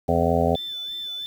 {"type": "harmonic tone", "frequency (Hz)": 84.3, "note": "E2", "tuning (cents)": 39, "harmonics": [1, 2, 3, 5, 6, 7, 8, 9], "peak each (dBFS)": [-26, -26, -26, -26, -26, -26, -26, -26], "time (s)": [0.08, 0.56], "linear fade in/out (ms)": 10}
{"type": "tone with vibrato", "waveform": "sine", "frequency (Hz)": 3520, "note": "A7", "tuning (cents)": 0, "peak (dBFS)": -29, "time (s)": [0.55, 1.26], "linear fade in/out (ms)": 0, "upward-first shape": "sine", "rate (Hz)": 3, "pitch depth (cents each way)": 11}
{"effects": ["8-bit"]}